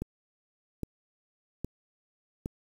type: click train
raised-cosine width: 3 ms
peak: -20 dBFS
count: 4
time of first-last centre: 0.02-2.459 s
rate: 1.23 Hz
effects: 8-bit